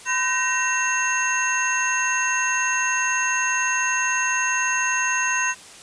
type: tone cluster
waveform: sine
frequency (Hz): 1012 / 1530 / 1874 / 2708 / 6460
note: B5 / G6 / A#6 / E7 / G#8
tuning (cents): +42 / -42 / +9 / +46 / -49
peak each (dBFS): -26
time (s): 0.05-5.55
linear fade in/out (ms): 50
effects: white hiss -43 dBFS RMS until 5.82 s + resampled to 22050 Hz